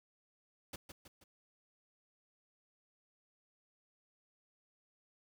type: noise with echo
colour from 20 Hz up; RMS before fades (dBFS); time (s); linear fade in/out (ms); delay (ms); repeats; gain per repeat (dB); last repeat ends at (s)
pink; -45; 0.73-0.76; 5; 160; 3; -6; 1.24
effects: none